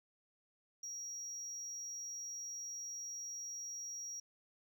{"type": "tone", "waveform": "sine", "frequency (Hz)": 5680, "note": "F8", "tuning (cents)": 28, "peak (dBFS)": -40, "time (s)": [0.83, 4.2], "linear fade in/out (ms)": 5, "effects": ["tanh soft clip ceiling -41 dBFS", "13-bit"]}